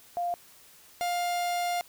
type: tone pair in turn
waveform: sine / 45% pulse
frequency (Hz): 700 / 703.3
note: F5 / F5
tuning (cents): +4 / +12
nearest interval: unison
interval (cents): 8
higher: second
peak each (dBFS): -27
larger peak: neither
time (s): 0.17-0.34 / 1.01-1.81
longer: second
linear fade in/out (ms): 0
effects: white hiss -55 dBFS RMS until 1.88 s